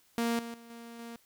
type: tone with level steps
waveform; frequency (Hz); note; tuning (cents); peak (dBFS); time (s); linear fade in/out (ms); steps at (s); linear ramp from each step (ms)
sawtooth; 233.1; A#3; 0; -24 / -35 / -46 / -41 / -38; 0.18-1.16; 0; 0.39 / 0.54 / 0.7 / 0.99; 2
effects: white hiss -66 dBFS RMS until 1.25 s